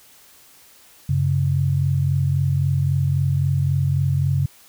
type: tone pair together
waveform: sine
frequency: 94.85 / 138.59 Hz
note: F#2 / C#3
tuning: +43 / 0 cents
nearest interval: perfect fifth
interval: 657 cents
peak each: -21 / -18 dBFS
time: 1.09-4.46 s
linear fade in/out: 5 ms
effects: white hiss -50 dBFS RMS until 4.68 s